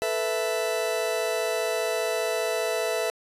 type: chord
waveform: 40% pulse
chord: A suspended second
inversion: none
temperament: just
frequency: 440 / 495 / 660 Hz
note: A4 / B4 / E5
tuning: 0 / +4 / +2 cents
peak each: -29 / -30 / -27 dBFS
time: 0.02-3.1 s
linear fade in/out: 0 ms
effects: resampled to 32000 Hz + 10-bit